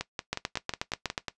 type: two click trains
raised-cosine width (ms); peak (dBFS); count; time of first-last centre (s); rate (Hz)
0.2; -14 / -11; 8 / 8; 0.01-1.283 / 0.33-1.178; 5.5 / 8.25
effects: noise-tail reverb RT60 0.1 s tail -17 dB re dry + resampled to 22050 Hz